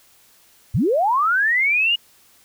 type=linear sweep; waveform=sine; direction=up; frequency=76.4 to 2909 Hz; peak=-15 dBFS; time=0.74-1.96 s; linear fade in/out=10 ms; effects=white hiss -54 dBFS RMS until 2.44 s